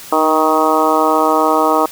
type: harmonic tone with a mistuned harmonic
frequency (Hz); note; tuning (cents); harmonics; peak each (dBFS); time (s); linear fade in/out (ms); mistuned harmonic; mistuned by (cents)
157.2; D#3; +18; 2 / 3 / 4 / 5 / 6 / 7 / 8; -18 / -18 / -18 / -18 / -18 / -18 / -18; 0.12-1.86; 5; 2; -20
effects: white hiss -34 dBFS RMS until 1.91 s